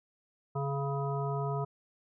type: harmonic tone with a mistuned harmonic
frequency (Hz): 139.9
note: C#3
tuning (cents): +16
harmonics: 1 / 3 / 5 / 7 / 9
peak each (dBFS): -32 / -37 / -39 / -40 / -42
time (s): 0.55-1.65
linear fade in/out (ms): 10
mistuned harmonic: 5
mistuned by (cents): -24
effects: none